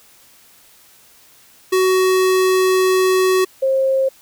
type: tone pair in turn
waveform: square / sine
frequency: 373.7 / 533.1 Hz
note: F#4 / C5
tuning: +17 / +32 cents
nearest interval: tritone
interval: 615 cents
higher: second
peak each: -13 dBFS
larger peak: neither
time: 1.72-3.45 / 3.62-4.09 s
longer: first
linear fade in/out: 10 ms
effects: white hiss -49 dBFS RMS until 4.21 s